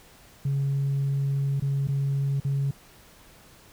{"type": "tone with dropouts", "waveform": "sine", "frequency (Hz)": 138.59, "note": "C#3", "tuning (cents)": 0, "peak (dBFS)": -21, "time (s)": [0.45, 2.71], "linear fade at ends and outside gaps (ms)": 5, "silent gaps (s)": [[1.599, 1.621], [1.873, 1.885], [2.401, 2.448]], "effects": ["tanh soft clip ceiling -20 dBFS", "pink hiss -53 dBFS RMS until 3.72 s"]}